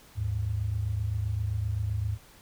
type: tone pair together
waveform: sine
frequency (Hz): 77.5 / 105.22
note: D#2 / G#2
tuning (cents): -6 / +23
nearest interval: perfect fourth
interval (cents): 529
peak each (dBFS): -32 / -28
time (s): 0.15-2.18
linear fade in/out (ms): 50
effects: pink hiss -55 dBFS RMS until 2.41 s

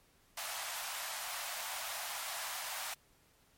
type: high-pass noise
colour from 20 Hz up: pink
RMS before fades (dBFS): -41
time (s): 0.37-2.94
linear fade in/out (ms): 5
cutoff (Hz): 650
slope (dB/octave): 48
effects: pink hiss -68 dBFS RMS until 3.57 s + MP3 64 kbps

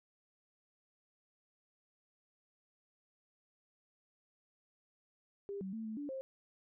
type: tone with pitch steps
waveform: sine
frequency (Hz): 400.2 / 191.1 / 223 / 218.6 / 289.1 / 531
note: G4 / G3 / A3 / A3 / D4 / C5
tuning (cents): +36 / -44 / +23 / -11 / -27 / +25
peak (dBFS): -39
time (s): 5.49-6.21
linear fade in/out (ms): 0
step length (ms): 120
effects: none

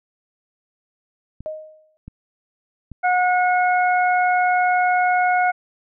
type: clicks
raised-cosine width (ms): 5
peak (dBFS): -23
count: 3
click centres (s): 1.406 / 2.08 / 2.917
type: tone with exponential decay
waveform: sine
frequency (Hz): 622.3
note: D#5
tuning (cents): 0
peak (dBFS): -23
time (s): 1.46-1.97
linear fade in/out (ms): 0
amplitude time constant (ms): 110
type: harmonic tone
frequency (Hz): 726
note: F#5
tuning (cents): -33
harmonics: 1 / 2 / 3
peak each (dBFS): -16 / -22 / -26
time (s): 3.03-5.52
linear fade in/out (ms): 20
effects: none

